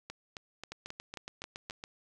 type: two click trains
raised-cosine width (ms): 0.2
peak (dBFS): -24 / -24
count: 9 / 7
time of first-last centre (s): 0.72-1.839 / 0.1-1.709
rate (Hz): 7.15 / 3.73
effects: none

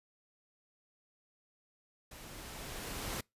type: noise with level ramp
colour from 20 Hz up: pink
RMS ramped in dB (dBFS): -51 to -38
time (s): 2.11-3.21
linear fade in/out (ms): 5
effects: noise-tail reverb RT60 0.2 s tail -26 dB re dry + resampled to 32000 Hz

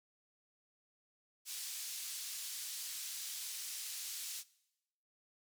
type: band-pass noise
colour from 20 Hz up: pink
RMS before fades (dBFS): -44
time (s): 1.45-4.44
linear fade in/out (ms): 50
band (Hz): 4500 to 14000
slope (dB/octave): 12
effects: noise-tail reverb RT60 0.9 s tail -21 dB re dry

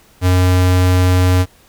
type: tone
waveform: square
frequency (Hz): 91.2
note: F#2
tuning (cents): -24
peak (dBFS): -10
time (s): 0.21-1.46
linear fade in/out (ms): 50
effects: pink hiss -49 dBFS RMS until 1.68 s

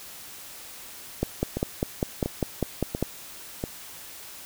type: two click trains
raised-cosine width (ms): 2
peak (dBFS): -14 / -10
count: 4 / 10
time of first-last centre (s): 1.57-3.639 / 1.23-3.026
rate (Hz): 1.45 / 5.01
effects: white hiss -43 dBFS RMS until 4.45 s

